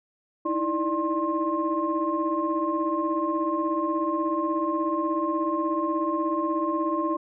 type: tone cluster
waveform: sine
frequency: 312.3 / 328.8 / 591 / 1062 Hz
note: D#4 / E4 / D5 / C6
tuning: +7 / -4 / +11 / +25 cents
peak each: -30 / -27 / -31 / -27 dBFS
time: 0.45-7.17 s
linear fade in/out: 10 ms
effects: tanh soft clip ceiling -13 dBFS